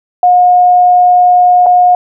sine tone with dropouts, 719 Hz, F#5, 50 cents flat, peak -3 dBFS, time 0.23-1.95 s, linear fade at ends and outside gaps 2 ms, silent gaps 1.661-1.665 s, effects none

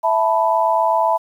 sine chord, E suspended fourth, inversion none, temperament equal, 659.3 / 880 / 987.8 Hz, E5 / A5 / B5, 0 / 0 / 0 cents, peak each -18 dBFS, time 0.03-1.18 s, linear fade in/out 20 ms, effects 8-bit

